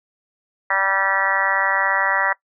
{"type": "harmonic tone", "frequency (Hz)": 194.1, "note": "G3", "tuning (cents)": -17, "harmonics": [3, 4, 5, 6, 7, 8, 9, 10], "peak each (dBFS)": [-28, -27, -24, -27, -25, -27, -24, -22], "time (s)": [0.7, 2.33], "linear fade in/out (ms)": 5, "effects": ["noise-tail reverb RT60 0.1 s tail -21 dB re dry"]}